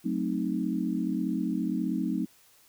sine chord, F# diminished seventh, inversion none, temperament equal, 185 / 220 / 261.6 / 311.1 Hz, F#3 / A3 / C4 / Eb4, 0 / 0 / 0 / 0 cents, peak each -32 dBFS, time 0.04-2.26 s, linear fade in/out 20 ms, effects white hiss -60 dBFS RMS until 2.68 s

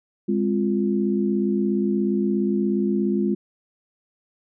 sine chord, F minor, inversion first, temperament equal with one note detuned, 204.6 / 261.6 / 349.2 Hz, Ab3 / C4 / F4, -26 / 0 / 0 cents, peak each -21 / -27 / -24 dBFS, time 0.28-3.35 s, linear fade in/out 10 ms, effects none

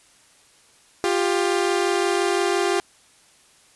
sawtooth tone pair together, 350.7 / 396.5 Hz, F4 / G4, +7 / +20 cents, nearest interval major second, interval 213 cents, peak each -18 dBFS, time 1.04-2.8 s, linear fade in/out 0 ms, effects white hiss -55 dBFS RMS until 3.75 s + resampled to 24000 Hz

